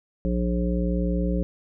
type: harmonic tone with a mistuned harmonic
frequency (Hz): 59.6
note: A#1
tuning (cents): +39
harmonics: 1 / 3 / 5 / 7 / 9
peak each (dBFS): -25 / -25 / -31 / -34 / -32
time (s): 0.25-1.43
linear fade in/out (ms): 0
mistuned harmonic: 1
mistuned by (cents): -49
effects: none